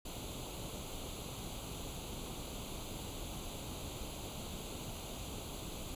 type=noise with comb filter; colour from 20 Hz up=pink; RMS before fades=-44 dBFS; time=0.05-5.95 s; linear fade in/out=5 ms; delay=0.28 ms; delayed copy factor=+0.8; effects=resampled to 32000 Hz